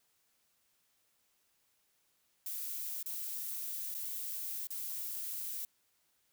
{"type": "noise with dropouts", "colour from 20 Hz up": "violet", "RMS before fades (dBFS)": -40, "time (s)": [2.46, 5.65], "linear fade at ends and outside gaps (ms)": 2, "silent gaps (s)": [[3.028, 3.059], [3.943, 3.948], [4.671, 4.705]], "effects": ["white hiss -75 dBFS RMS until 6.32 s"]}